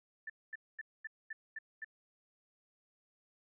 sine tone bursts, 1767 Hz, A6, 7 cents sharp, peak -40 dBFS, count 7, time 0.27-1.846 s, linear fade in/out 5 ms, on 28 ms, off 230 ms, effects none

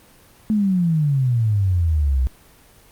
sine exponential sweep, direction down, 220 to 61.74 Hz, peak -15 dBFS, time 0.5-2.27 s, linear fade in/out 0 ms, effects pink hiss -50 dBFS RMS until 2.91 s + Opus 24 kbps

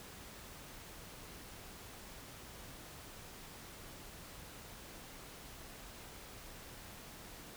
silence, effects pink hiss -52 dBFS RMS until 7.56 s

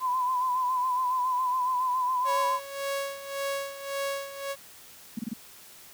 sine tone with vibrato, 1010 Hz, B5, 39 cents sharp, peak -24 dBFS, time 0-2.6 s, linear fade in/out 50 ms, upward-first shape sine, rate 7.2 Hz, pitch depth 46 cents each way
sawtooth tone with tremolo, 554.4 Hz, C#5, in tune, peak -24 dBFS, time 2.24-4.56 s, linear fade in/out 50 ms, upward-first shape sine, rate 1.8 Hz, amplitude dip 75%
sine tone bursts, 223 Hz, A3, 23 cents sharp, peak -28 dBFS, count 4, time 5.17-5.336 s, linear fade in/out 5 ms, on 22 ms, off 26 ms
effects white hiss -50 dBFS RMS until 5.93 s

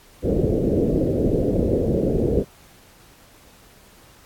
white low-pass noise, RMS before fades -20 dBFS, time 0.22-2.45 s, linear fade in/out 50 ms, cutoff 530 Hz, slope 48 dB/octave, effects pink hiss -51 dBFS RMS until 4.25 s + AAC 64 kbps

